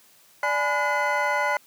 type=tone cluster; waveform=triangle; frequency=586 / 841 / 1003 / 1453 / 2040 Hz; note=D5 / G#5 / B5 / F#6 / C7; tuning=-4 / +22 / +26 / -32 / -44 cents; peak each=-26 dBFS; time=0.43-1.57 s; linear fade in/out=2 ms; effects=white hiss -56 dBFS RMS until 1.66 s + high-pass 100 Hz 12 dB/octave